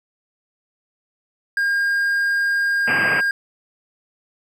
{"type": "tone", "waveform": "triangle", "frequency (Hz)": 1614, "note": "G#6", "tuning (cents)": -50, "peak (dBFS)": -15, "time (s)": [1.57, 3.31], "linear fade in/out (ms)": 2}
{"type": "band-pass noise", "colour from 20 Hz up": "white", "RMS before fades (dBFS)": -24, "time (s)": [2.87, 3.21], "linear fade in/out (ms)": 10, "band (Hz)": [100, 2800], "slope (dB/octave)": 96}
{"effects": []}